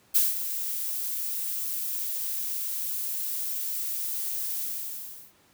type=noise with ADSR envelope; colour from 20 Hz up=violet; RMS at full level=-20 dBFS; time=0.14-5.33 s; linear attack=18 ms; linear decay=180 ms; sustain=-11 dB; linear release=730 ms; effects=pink hiss -61 dBFS RMS until 5.53 s + high-pass 100 Hz 12 dB/octave